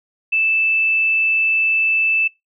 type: tone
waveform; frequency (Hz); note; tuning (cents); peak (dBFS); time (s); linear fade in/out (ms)
sine; 2637; E7; 0; -14; 0.32-2.28; 10
effects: noise-tail reverb RT60 0.2 s tail -23 dB re dry